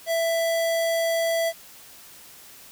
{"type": "tone", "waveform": "square", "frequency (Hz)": 663, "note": "E5", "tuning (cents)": 10, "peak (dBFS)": -22, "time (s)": [0.06, 1.53], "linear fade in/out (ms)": 50, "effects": ["white hiss -47 dBFS RMS until 2.71 s"]}